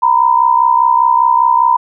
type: tone pair together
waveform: sine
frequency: 935 / 1000 Hz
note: A#5 / B5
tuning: +5 / +21 cents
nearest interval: minor second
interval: 116 cents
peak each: -10 dBFS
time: 0.02-1.77 s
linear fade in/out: 10 ms
effects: none